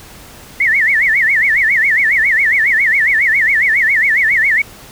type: tone with vibrato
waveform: sine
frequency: 1975.5 Hz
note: B6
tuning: in tune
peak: -9 dBFS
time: 0.6-4.62 s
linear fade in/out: 5 ms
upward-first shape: sine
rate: 7.3 Hz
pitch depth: 220 cents each way
effects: pink hiss -37 dBFS RMS until 4.91 s